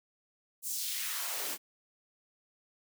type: noise with high-pass filter sweep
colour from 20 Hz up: white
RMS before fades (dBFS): -36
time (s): 0.62-1.58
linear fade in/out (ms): 50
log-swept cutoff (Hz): 8900 to 240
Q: 1.4
effects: none